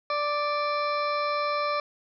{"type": "harmonic tone", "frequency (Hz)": 587.3, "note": "D5", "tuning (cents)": 0, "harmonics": [1, 2, 3, 4, 6, 7, 8, 9], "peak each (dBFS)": [-29, -27, -41, -35, -47, -40, -50, -43], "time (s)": [0.1, 1.8], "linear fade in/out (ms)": 2, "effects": []}